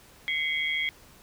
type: tone cluster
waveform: sine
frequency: 2056 / 2209 / 3269 Hz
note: C7 / C#7 / G#7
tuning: -31 / -7 / -28 cents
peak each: -29 / -30 / -32 dBFS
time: 0.28-0.89 s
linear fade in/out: 0 ms
effects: pink hiss -54 dBFS RMS until 1.22 s